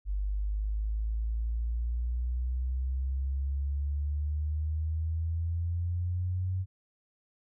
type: exponential sweep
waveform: sine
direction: up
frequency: 49 to 93.9 Hz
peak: -28 dBFS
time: 0.05-6.66 s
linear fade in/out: 50 ms
effects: none